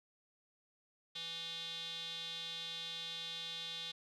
square tone with band-pass filter, 166 Hz, E3, 12 cents sharp, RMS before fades -44 dBFS, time 1.15-3.92 s, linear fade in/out 10 ms, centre 3600 Hz, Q 7.5, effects none

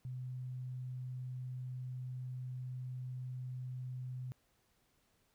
sine tone, 127 Hz, B2, 49 cents sharp, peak -40 dBFS, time 0.05-4.32 s, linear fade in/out 0 ms, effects pink hiss -75 dBFS RMS until 5.34 s

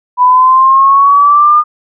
sine exponential sweep, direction up, 987 to 1218 Hz, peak -3 dBFS, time 0.17-1.64 s, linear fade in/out 50 ms, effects none

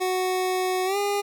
25% pulse tone with pitch glide, 370 to 405.8 Hz, F#4 to G#4, 0 to -40 cents, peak -19 dBFS, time 0-1.22 s, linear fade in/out 20 ms, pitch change +160 cents, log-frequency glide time 0.85-0.97 s, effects none

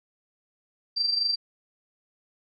sine tone with amplitude modulation, 4699 Hz, D8, in tune, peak -20 dBFS, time 0.96-1.36 s, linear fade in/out 20 ms, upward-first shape sine, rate 24.1 Hz, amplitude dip 60%, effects none

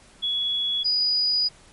sine tone pair in turn, 3375 / 4926 Hz, G#7 / D#8, +27 / -18 cents, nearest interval perfect fifth, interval 655 cents, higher second, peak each -22 / -19 dBFS, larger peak second, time 0.22-0.84 / 0.84-1.49 s, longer second, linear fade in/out 20 ms, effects pink hiss -52 dBFS RMS until 1.72 s + MP3 48 kbps

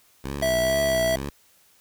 10% pulse tone with vibrato, 65.41 Hz, C2, in tune, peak -21 dBFS, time 0.24-1.3 s, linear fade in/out 5 ms, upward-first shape triangle, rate 2.2 Hz, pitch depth 160 cents each way
square tone, 655 Hz, E5, 11 cents flat, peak -21 dBFS, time 0.42-1.16 s, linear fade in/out 5 ms
effects white hiss -59 dBFS RMS until 1.8 s

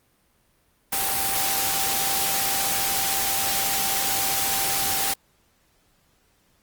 sine tone in noise, 784 Hz, G5, in tune, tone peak -31 dBFS, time 0.92-5.14 s, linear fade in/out 10 ms, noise white, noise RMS -24 dBFS, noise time 0.92-5.14 s, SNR -10 dB, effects pink hiss -64 dBFS RMS until 6.62 s + Opus 32 kbps

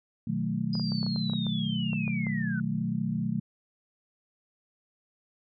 sine chord, B dominant seventh, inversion none, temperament equal, 123.47 / 155.56 / 185 / 220 Hz, B2 / D#3 / F#3 / A3, 0 / 0 / 0 / 0 cents, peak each -35 / -33 / -32 / -31 dBFS, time 0.27-3.4 s, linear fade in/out 5 ms
sine linear sweep, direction down, 4978 to 1454 Hz, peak -35 dBFS, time 0.73-2.6 s, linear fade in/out 2 ms
clicks, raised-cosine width 1 ms, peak -28 dBFS, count 12, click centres 0.753 / 0.797 / 0.92 / 1.03 / 1.065 / 1.161 / 1.298 / 1.335 / 1.467 / 1.932 / 2.079 / 2.268 s
effects none

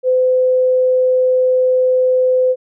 sine tone, 510 Hz, C5, 44 cents flat, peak -10 dBFS, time 0.03-2.56 s, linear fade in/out 50 ms, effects none

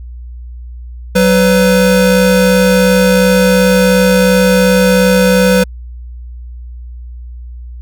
square tone pair together, 187.9 / 500.9 Hz, F#3 / B4, +27 / +24 cents, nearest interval octave + perfect fourth, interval 1697 cents, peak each -10 dBFS, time 1.15-5.64 s, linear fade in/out 10 ms, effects added 60 Hz sine -25 dBFS peak until 7.81 s

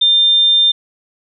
sine tone, 3600 Hz, A7, 39 cents sharp, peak -8 dBFS, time 0.01-0.72 s, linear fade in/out 10 ms, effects none

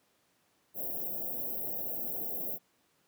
white band-stop noise, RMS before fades -36 dBFS, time 0.74-2.59 s, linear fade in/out 50 ms, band 720 to 13000 Hz, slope 48 dB/octave, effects pink hiss -71 dBFS RMS until 3.07 s + high-pass 150 Hz 12 dB/octave

